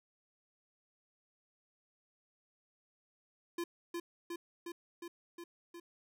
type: tone with echo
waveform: square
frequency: 343 Hz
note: F4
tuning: 31 cents flat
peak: -36 dBFS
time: 3.58-3.64 s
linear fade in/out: 5 ms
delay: 360 ms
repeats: 6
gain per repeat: -2 dB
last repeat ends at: 5.8 s
effects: none